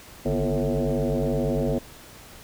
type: tone with frequency modulation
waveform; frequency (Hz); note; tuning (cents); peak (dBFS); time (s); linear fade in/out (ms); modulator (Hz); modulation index
sine; 150.7; D3; +45; -21; 0.25-1.79; 10; 97.6; 4.8
effects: pink hiss -46 dBFS RMS until 2.43 s